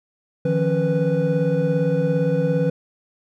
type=tone cluster; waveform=triangle; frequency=154.1 / 171.6 / 271.9 / 494.6 Hz; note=D#3 / F3 / C#4 / B4; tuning=-16 / -30 / -33 / +3 cents; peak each=-20 / -21 / -26 / -19 dBFS; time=0.45-2.7 s; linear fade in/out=5 ms; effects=none